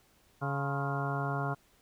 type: harmonic tone with a mistuned harmonic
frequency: 140 Hz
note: C#3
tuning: 18 cents sharp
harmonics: 1 / 2 / 3 / 4 / 5 / 6 / 7 / 8 / 9 / 10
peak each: -33 / -42 / -41 / -46 / -38 / -44 / -45 / -40 / -45 / -40 dBFS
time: 0.41-1.55 s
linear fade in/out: 20 ms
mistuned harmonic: 8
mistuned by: -65 cents
effects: pink hiss -66 dBFS RMS until 1.81 s